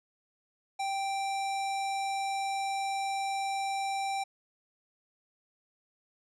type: tone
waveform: square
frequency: 784 Hz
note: G5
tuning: in tune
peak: -31 dBFS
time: 0.79-4.24 s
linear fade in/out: 10 ms
effects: resampled to 22050 Hz